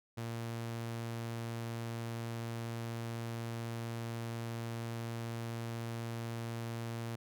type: tone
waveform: sawtooth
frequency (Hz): 115.8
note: A#2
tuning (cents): -11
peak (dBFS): -34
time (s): 0.17-7.16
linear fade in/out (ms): 10
effects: none